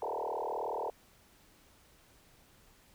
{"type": "tone with frequency modulation", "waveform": "sine", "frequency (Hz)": 679, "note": "F5", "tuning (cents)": -49, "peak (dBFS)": -33, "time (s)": [0.02, 0.9], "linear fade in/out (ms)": 2, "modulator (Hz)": 38.5, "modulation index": 7.1, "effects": ["pink hiss -63 dBFS RMS until 2.94 s"]}